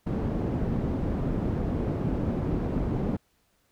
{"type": "low-pass noise", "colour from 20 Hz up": "white", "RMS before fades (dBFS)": -28, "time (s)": [0.06, 3.17], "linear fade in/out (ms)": 10, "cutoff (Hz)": 260, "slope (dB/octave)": 12, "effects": ["pink hiss -69 dBFS RMS until 3.71 s"]}